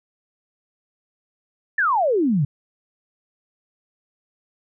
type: exponential sweep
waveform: sine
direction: down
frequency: 1817 to 130.81 Hz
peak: -16 dBFS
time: 1.78-2.45 s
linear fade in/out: 5 ms
effects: none